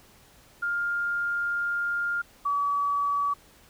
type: tone pair in turn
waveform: sine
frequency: 1405 / 1141.3 Hz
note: F6 / D6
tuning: +10 / -50 cents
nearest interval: major third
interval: 360 cents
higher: first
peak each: -25 / -23 dBFS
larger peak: second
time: 0.62-2.22 / 2.45-3.34 s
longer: first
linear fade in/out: 10 ms
effects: pink hiss -56 dBFS RMS until 3.69 s